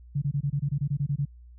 sine tone bursts, 142.2 Hz, C#3, 45 cents sharp, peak -23 dBFS, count 12, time 0.15-1.254 s, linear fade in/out 10 ms, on 70 ms, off 24 ms, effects added 60 Hz sine -46 dBFS peak until 1.58 s

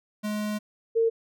square / sine tone pair in turn, 210.6 / 455.1 Hz, G#3 / A#4, +24 / -42 cents, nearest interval octave + minor second, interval 1334 cents, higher second, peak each -28 / -19 dBFS, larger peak second, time 0.23-0.59 / 0.95-1.1 s, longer first, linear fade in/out 20 ms, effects none

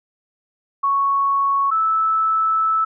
sine tone pair in turn, 1108.7 / 1310.8 Hz, C#6 / E6, 0 / -10 cents, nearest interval minor third, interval 290 cents, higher second, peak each -15 dBFS, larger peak neither, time 0.83-1.71 / 1.71-2.85 s, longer second, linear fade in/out 10 ms, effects none

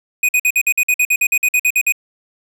square tone bursts, 2489 Hz, D#7, in tune, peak -12 dBFS, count 16, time 0.23-1.923 s, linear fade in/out 5 ms, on 58 ms, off 51 ms, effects none

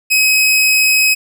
sawtooth tone, 2541 Hz, D#7, 36 cents sharp, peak -6 dBFS, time 0.1-1.15 s, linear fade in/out 20 ms, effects none

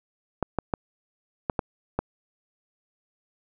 clicks, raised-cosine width 1 ms, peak -10 dBFS, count 6, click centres 0.427 / 0.587 / 0.738 / 1.498 / 1.592 / 1.99 s, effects none

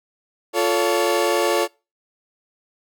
30% pulse chord, F augmented, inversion none, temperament equal with one note detuned, 349.2 / 440 / 565.4 Hz, F4 / A4 / C#5, 0 / 0 / +34 cents, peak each -19 dBFS, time 0.53-1.68 s, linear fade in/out 50 ms, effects noise-tail reverb RT60 0.3 s tail -25 dB re dry

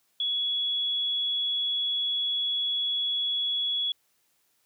sine tone, 3370 Hz, G#7, 25 cents sharp, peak -25 dBFS, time 0.2-3.92 s, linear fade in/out 2 ms, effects white hiss -70 dBFS RMS until 4.65 s + high-pass 100 Hz 12 dB/octave

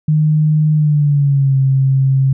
sine tone with pitch glide, 153.5 to 134.4 Hz, D#3 to C3, -23 to +47 cents, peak -9 dBFS, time 0.08-2.33 s, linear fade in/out 5 ms, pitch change -230 cents, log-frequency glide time 0.74-1.57 s, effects none

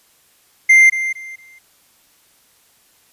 triangle tone with echo, 2093 Hz, C7, in tune, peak -4 dBFS, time 0.69-0.9 s, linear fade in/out 10 ms, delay 230 ms, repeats 3, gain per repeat -12 dB, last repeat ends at 1.59 s, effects white hiss -55 dBFS RMS until 3.12 s + resampled to 32000 Hz

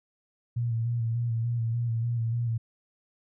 sine tone with vibrato, 116.54 Hz, A#2, in tune, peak -25 dBFS, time 0.56-2.58 s, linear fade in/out 10 ms, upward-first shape square, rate 3.4 Hz, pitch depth 34 cents each way, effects none

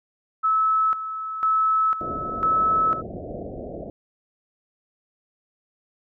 sine tone with tremolo, 1300 Hz, E6, 24 cents flat, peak -17 dBFS, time 0.43-3.02 s, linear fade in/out 20 ms, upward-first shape square, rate 1 Hz, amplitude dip 70%
white low-pass noise, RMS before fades -34 dBFS, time 2.01-3.9 s, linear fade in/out 0 ms, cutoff 700 Hz, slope 96 dB/octave
effects none

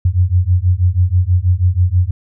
sine beating tone pair, 87.31 / 93.51 Hz, F2 / F#2, 0 / +19 cents, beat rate 6.2 Hz, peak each -13 dBFS, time 0.05-2.11 s, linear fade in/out 5 ms, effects none

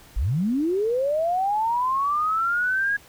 sine linear sweep, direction up, 37.32 to 1661.2 Hz, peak -20 dBFS, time 0.16-2.97 s, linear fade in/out 10 ms, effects pink hiss -50 dBFS RMS until 3.08 s

